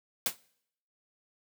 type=noise with exponential decay; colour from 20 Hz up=white; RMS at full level=-24 dBFS; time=0.26-0.37 s; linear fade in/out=1 ms; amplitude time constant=22 ms; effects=noise-tail reverb RT60 0.7 s tail -23 dB re dry + high-pass 100 Hz 12 dB/octave